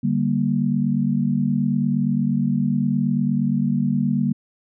sine chord, G minor, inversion second, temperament just, 147 / 196 / 235.2 Hz, D3 / G3 / Bb3, +2 / 0 / +16 cents, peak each -23 / -22 / -21 dBFS, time 0.03-4.33 s, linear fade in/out 10 ms, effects none

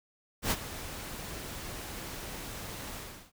pink noise with ADSR envelope, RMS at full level -27 dBFS, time 0.42-3.32 s, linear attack 91 ms, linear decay 45 ms, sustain -14 dB, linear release 360 ms, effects none

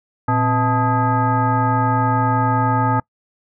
sine tone with frequency modulation, 495.2 Hz, B4, 5 cents sharp, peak -14 dBFS, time 0.28-3 s, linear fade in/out 5 ms, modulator 379 Hz, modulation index 2.1, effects noise-tail reverb RT60 0.1 s tail -25 dB re dry

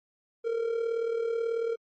triangle tone with amplitude modulation, 460 Hz, A#4, 23 cents flat, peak -22 dBFS, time 0.44-1.76 s, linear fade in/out 20 ms, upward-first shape sine, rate 38.3 Hz, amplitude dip 60%, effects MP3 32 kbps

